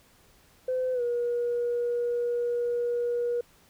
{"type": "tone with pitch glide", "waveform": "sine", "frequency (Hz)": [511, 479.5], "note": ["C5", "A#4"], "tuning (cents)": [-41, 49], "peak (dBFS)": -24, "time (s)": [0.68, 3.41], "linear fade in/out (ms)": 5, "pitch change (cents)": -110, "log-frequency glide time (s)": [0.93, 1.02], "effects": ["tanh soft clip ceiling -21 dBFS", "pink hiss -60 dBFS RMS until 3.69 s"]}